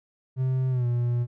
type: tone with pitch glide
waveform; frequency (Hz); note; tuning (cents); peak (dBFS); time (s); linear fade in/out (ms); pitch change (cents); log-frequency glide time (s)
triangle; 130 to 120.6; C3 to B2; -11 to -41; -20; 0.36-1.27; 50; -130; 0.7-0.86
effects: none